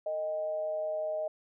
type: tone with amplitude modulation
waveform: sine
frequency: 622.3 Hz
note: D#5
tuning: in tune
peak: -28 dBFS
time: 0.06-1.28 s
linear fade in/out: 5 ms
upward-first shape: sine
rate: 175 Hz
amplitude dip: 50%
effects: none